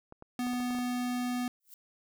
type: clicks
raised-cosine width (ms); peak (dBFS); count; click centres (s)
1; -33; 8; 0.124 / 0.224 / 0.468 / 0.534 / 0.603 / 0.707 / 0.75 / 0.787
type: tone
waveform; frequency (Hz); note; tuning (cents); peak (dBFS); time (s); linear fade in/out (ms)
square; 246.9; B3; 0; -31; 0.39-1.48; 2
type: noise with exponential growth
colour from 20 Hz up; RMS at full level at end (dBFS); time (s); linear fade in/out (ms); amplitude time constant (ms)
violet; -46; 1.6-1.74; 1; 29
effects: none